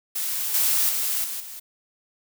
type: noise with level steps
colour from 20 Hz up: blue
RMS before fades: -27 / -21 / -25 / -31 / -38 dBFS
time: 0.15-1.6 s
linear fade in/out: 10 ms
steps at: 0.54 / 0.89 / 1.24 / 1.4 s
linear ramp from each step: 2 ms
effects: none